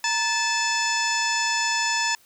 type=harmonic tone with a mistuned harmonic; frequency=872 Hz; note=A5; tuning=16 cents flat; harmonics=1 / 2 / 3 / 4 / 5 / 6 / 7 / 8 / 9; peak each=-27 / -27 / -29 / -34 / -37 / -28 / -37 / -30 / -42 dBFS; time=0.04-2.15 s; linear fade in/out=2 ms; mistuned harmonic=1; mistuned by=+110 cents; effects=white hiss -57 dBFS RMS until 2.25 s